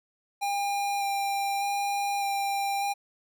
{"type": "tone with vibrato", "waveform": "square", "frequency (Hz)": 800, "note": "G5", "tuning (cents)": 35, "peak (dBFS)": -27, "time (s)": [0.41, 2.94], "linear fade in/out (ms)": 20, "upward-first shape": "square", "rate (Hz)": 0.83, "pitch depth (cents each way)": 10, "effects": []}